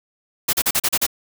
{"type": "noise bursts", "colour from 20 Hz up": "white", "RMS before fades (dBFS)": -18, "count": 7, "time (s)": [0.48, 1.066], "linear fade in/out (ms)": 10, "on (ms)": 52, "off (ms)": 37, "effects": []}